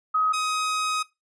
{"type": "tone pair in turn", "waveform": ["sine", "sawtooth"], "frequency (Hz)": [1265, 1260.4], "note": ["D#6", "D#6"], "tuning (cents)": [28, 22], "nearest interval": "unison", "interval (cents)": 6, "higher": "first", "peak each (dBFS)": [-19, -20], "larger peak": "first", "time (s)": [[0.14, 0.33], [0.33, 1.03]], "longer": "second", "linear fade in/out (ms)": 10, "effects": ["noise-tail reverb RT60 0.2 s tail -18 dB re dry", "resampled to 22050 Hz"]}